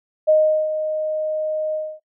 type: tone with ADSR envelope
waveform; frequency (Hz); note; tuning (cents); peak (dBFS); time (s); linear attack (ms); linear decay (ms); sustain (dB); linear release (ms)
sine; 620; D#5; -6; -10; 0.27-2; 21; 390; -10; 260
effects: noise-tail reverb RT60 0.1 s tail -22 dB re dry